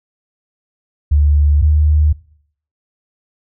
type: tone pair in turn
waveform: sine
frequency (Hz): 73.3 / 75.71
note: D2 / D#2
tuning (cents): -3 / -47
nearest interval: minor second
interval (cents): 56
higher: second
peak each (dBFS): -8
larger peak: neither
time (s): 1.11-1.62 / 1.62-2.13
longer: neither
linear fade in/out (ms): 10
effects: noise-tail reverb RT60 0.6 s tail -21 dB re dry